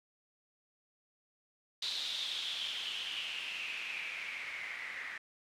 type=noise with low-pass filter sweep; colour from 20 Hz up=blue; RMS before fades=-40 dBFS; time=1.82-5.18 s; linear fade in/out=5 ms; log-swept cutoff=3900 to 1900 Hz; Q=6.4; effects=none